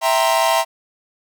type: chord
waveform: 45% pulse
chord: C dominant seventh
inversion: first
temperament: equal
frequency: 659.3 / 784 / 932.3 / 1046.5 Hz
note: E5 / G5 / Bb5 / C6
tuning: 0 / 0 / 0 / 0 cents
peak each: -18 / -22 / -19 / -22 dBFS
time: 0.01-0.65 s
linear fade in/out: 50 ms
effects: none